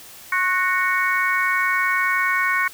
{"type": "harmonic tone with a mistuned harmonic", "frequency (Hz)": 370, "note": "F#4", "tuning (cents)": 0, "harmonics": [3, 4, 5, 6], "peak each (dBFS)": [-23, -23, -23, -23], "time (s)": [0.32, 2.68], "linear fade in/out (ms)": 5, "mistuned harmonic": 3, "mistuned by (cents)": -31, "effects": ["white hiss -42 dBFS RMS until 2.73 s"]}